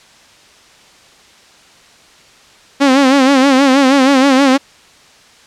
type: tone with vibrato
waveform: sawtooth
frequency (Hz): 269.8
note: C#4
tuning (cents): -47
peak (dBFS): -3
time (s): 2.8-4.58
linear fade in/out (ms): 20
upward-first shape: sine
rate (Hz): 6.3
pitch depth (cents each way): 89
effects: white hiss -44 dBFS RMS until 5.46 s + low-pass 6000 Hz 12 dB/octave